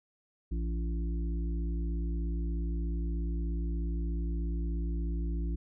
harmonic tone, 56.8 Hz, A#1, 44 cents flat, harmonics 1 / 3 / 5 / 6, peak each -30 / -40 / -44 / -46 dBFS, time 0.51-5.56 s, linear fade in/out 10 ms, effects none

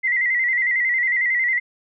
sine tone with vibrato, 2006 Hz, B6, 26 cents sharp, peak -17 dBFS, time 0.03-1.6 s, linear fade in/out 20 ms, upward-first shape square, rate 11 Hz, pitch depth 58 cents each way, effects none

